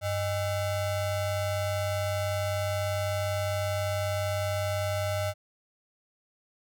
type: ring-modulated tone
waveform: square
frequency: 356.4 Hz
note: F4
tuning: 35 cents sharp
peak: -25 dBFS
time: 0.01-5.34 s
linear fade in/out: 50 ms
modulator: 259 Hz
effects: none